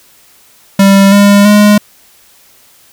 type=tone with pitch steps; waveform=square; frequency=196.5 / 202 / 207.7 Hz; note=G3 / G#3 / G#3; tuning=+4 / -48 / 0 cents; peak=-3 dBFS; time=0.79-1.78 s; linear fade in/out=5 ms; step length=330 ms; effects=white hiss -44 dBFS RMS until 2.92 s